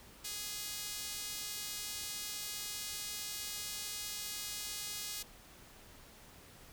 sawtooth tone with high-pass filter, 415.3 Hz, G#4, in tune, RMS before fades -42 dBFS, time 0.24-5.23 s, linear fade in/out 10 ms, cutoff 4300 Hz, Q 0.82, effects pink hiss -57 dBFS RMS until 6.72 s

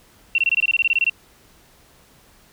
sine tone bursts, 2726 Hz, F7, 43 cents flat, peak -14 dBFS, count 14, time 0.35-1.097 s, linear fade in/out 2 ms, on 32 ms, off 23 ms, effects pink hiss -53 dBFS RMS until 2.52 s

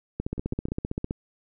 two click trains, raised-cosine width 3 ms, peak -15 / -23 dBFS, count 15 / 3, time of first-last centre 0.2-1.109 / 0.38-0.685 s, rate 15.4 / 6.55 Hz, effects none

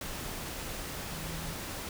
sine tone in noise, 161.3 Hz, E3, 37 cents flat, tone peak -41 dBFS, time 1.12-1.53 s, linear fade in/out 2 ms, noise pink, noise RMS -39 dBFS, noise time 0.01-1.89 s, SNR -5 dB, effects none

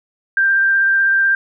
sine tone with vibrato, 1581 Hz, G6, 14 cents sharp, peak -11 dBFS, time 0.37-1.35 s, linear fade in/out 2 ms, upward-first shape triangle, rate 16 Hz, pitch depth 15 cents each way, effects none

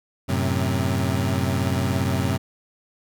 25% pulse chord, F# diminished, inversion none, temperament equal with one note detuned, 92.77 / 110 / 130.81 Hz, F#2 / A2 / C3, +5 / 0 / 0 cents, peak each -20 / -24 / -21 dBFS, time 0.28-2.38 s, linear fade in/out 20 ms, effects none

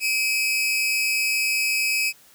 sawtooth tone pair together, 2349 / 2550 Hz, D7 / D#7, 0 / +42 cents, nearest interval minor second, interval 142 cents, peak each -24 / -18 dBFS, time 0-2.13 s, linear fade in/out 50 ms, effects white hiss -53 dBFS RMS until 2.34 s

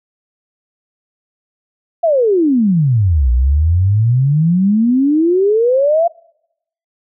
sine exponential two-way sweep, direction down then up, 698.5 to 58.9 to 698.5 Hz, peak -9 dBFS, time 2.03-6.08 s, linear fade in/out 10 ms, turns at 3.31 s, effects noise-tail reverb RT60 0.8 s tail -26 dB re dry

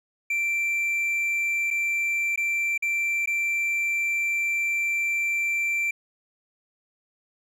triangle tone with dropouts, 2349 Hz, D7, in tune, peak -21 dBFS, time 0.3-5.91 s, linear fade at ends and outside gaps 5 ms, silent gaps 1.705-1.709 / 2.36-2.375 / 2.778-2.823 / 3.259-3.273 s, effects none

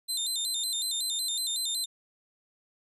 25% pulse tone with vibrato, 3847 Hz, B7, 46 cents flat, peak -24 dBFS, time 0.08-1.86 s, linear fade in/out 20 ms, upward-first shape square, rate 5.4 Hz, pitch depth 100 cents each way, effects none

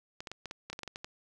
clicks, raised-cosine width 0.2 ms, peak -23 dBFS, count 12, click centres 0.205 / 0.272 / 0.316 / 0.457 / 0.511 / 0.7 / 0.73 / 0.791 / 0.833 / 0.877 / 0.959 / 1.045 s, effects none

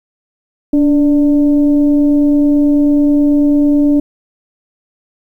sine tone with frequency modulation, 289.4 Hz, D4, 25 cents flat, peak -7 dBFS, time 0.73-4 s, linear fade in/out 5 ms, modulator 304 Hz, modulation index 0.39, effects 8-bit

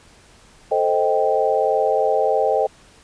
sine chord, A half-diminished seventh, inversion none, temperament equal, 440 / 523.3 / 622.3 / 784 Hz, A4 / C5 / Eb5 / G5, 0 / 0 / 0 / 0 cents, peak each -21 dBFS, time 0.71-2.67 s, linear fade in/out 10 ms, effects pink hiss -50 dBFS RMS until 3.03 s + resampled to 22050 Hz

